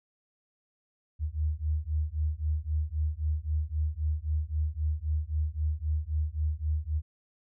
sine beating tone pair, 75 / 78.8 Hz, D2 / D#2, +37 / +23 cents, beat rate 3.8 Hz, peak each -30 dBFS, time 1.19-7.02 s, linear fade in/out 50 ms, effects none

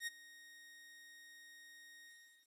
sawtooth tone with ADSR envelope, 1864.7 Hz, A#6, in tune, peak -34 dBFS, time 0-2.51 s, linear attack 70 ms, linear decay 22 ms, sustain -19 dB, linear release 460 ms, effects resampled to 32000 Hz + 12-bit

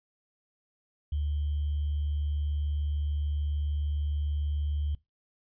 sine tone with sample-and-hold, 73.42 Hz, D2, in tune, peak -27 dBFS, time 1.12-4.95 s, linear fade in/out 5 ms, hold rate 3150 Hz, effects noise-tail reverb RT60 0.2 s tail -21 dB re dry + resampled to 11025 Hz

